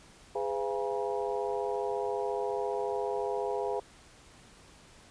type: harmonic tone with a mistuned harmonic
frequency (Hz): 137.1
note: C#3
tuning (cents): -19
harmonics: 3 / 4 / 5 / 6 / 7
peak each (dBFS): -33 / -35 / -37 / -39 / -40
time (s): 0.35-3.8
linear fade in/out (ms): 5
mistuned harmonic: 4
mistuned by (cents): -140
effects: pink hiss -56 dBFS RMS until 5.1 s + resampled to 22050 Hz